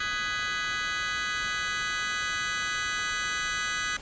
sawtooth chord, G# minor seventh, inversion second, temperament just, 1245.9 / 1495.1 / 1661.2 / 1993.5 Hz, D#6 / F#6 / G#6 / B6, +2 / +18 / 0 / +16 cents, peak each -30 dBFS, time 0-3.97 s, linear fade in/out 5 ms, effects pink hiss -45 dBFS RMS until 4.01 s + resampled to 16000 Hz

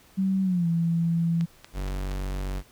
sine tone with pitch glide, 191.3 to 167.5 Hz, G3 to E3, -42 to +28 cents, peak -21 dBFS, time 0.17-1.46 s, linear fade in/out 20 ms, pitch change -230 cents, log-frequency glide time 0.43-0.67 s
click train, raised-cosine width 0.2 ms, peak -23 dBFS, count 4, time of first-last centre 1.41-2.116 s, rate 4.25 Hz
45% pulse tone, 47.47 Hz, F#1, 45 cents sharp, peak -28 dBFS, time 1.73-2.63 s, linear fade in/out 50 ms
effects pink hiss -56 dBFS RMS until 2.71 s

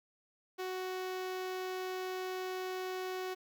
sawtooth tone with notch filter, 371.2 Hz, F#4, 6 cents sharp, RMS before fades -39 dBFS, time 0.58-3.35 s, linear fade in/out 20 ms, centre 9100 Hz, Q 1.2, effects 11-bit

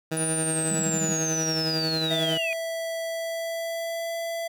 15% pulse tone with tremolo, 160 Hz, D#3, 49 cents sharp, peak -19 dBFS, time 0.11-2.38 s, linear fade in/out 10 ms, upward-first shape sine, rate 11 Hz, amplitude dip 35%
sine linear sweep, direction down, 9710 to 2423 Hz, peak -26 dBFS, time 0.17-2.53 s, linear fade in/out 0 ms
sine tone bursts, 191.4 Hz, G3, 41 cents flat, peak -27 dBFS, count 6, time 0.71-1.126 s, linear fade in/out 5 ms, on 41 ms, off 34 ms
square tone with pitch glide, 659.3 to 668.9 Hz, E5 to E5, 0 to +25 cents, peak -29 dBFS, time 2.1-4.48 s, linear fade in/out 10 ms, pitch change +25 cents, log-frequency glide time 3.03-4.14 s
effects none

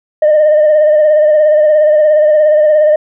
sine tone with vibrato, 609 Hz, D#5, 37 cents flat, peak -3 dBFS, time 0.22-2.96 s, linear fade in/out 5 ms, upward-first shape sine, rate 17 Hz, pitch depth 40 cents each way, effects tanh soft clip ceiling -3 dBFS

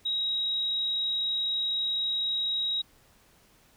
sine tone, 3816 Hz, A#7, 40 cents sharp, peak -26 dBFS, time 0.05-2.82 s, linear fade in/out 10 ms, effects pink hiss -61 dBFS RMS until 3.76 s

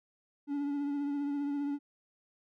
triangle tone with vibrato, 285.6 Hz, D4, 48 cents flat, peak -29 dBFS, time 0.47-1.79 s, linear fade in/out 50 ms, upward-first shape triangle, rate 15 Hz, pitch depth 33 cents each way, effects none

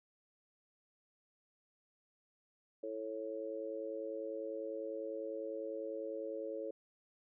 harmonic tone, 110 Hz, A2, in tune, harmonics 3 / 4 / 5, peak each -46 / -43 / -42 dBFS, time 2.83-6.71 s, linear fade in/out 5 ms, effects none

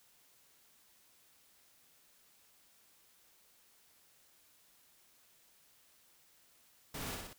pink noise with echo, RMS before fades -43 dBFS, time 6.94-7.15 s, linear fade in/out 5 ms, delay 61 ms, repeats 3, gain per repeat -3 dB, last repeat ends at 7.333 s, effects white hiss -67 dBFS RMS until 7.38 s

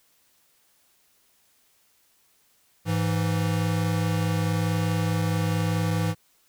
square tone pair together, 103.83 / 164.82 Hz, G#2 / E3, 0 / 0 cents, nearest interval minor sixth, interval 800 cents, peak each -26 dBFS, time 2.85-6.15 s, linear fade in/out 50 ms, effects white hiss -64 dBFS RMS until 6.48 s

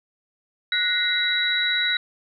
sine tone cluster, 1471 / 1892 / 2067 / 3893 Hz, F#6 / A#6 / C7 / B7, -11 / +25 / -22 / -26 cents, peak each -25 / -29 / -29 / -22 dBFS, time 0.72-1.97 s, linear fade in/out 2 ms, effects none

